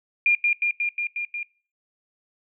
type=tone with echo; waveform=sine; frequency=2408 Hz; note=D7; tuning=43 cents sharp; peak=-15 dBFS; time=0.26-0.35 s; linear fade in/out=2 ms; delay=180 ms; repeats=6; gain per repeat=-2 dB; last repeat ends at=1.43 s; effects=noise-tail reverb RT60 0.4 s tail -22 dB re dry